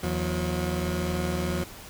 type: tone pair together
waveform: 20% pulse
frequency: 80.2 / 180.04 Hz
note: E2 / F#3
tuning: -47 / -47 cents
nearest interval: octave + major second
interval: 1400 cents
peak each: -24 dBFS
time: 0.03-1.64 s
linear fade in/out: 5 ms
effects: pink hiss -44 dBFS RMS until 1.89 s